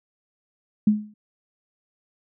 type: tone with exponential decay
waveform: sine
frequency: 211 Hz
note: G#3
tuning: 28 cents sharp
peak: -11 dBFS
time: 0.87-1.14 s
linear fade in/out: 5 ms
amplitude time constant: 57 ms
effects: none